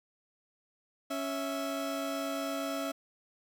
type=tone pair together; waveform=30% pulse; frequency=277.2 / 658.8 Hz; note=C#4 / E5; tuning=0 / -1 cents; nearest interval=octave + minor third; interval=1499 cents; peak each=-33 / -33 dBFS; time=1.1-2.92 s; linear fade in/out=10 ms; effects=none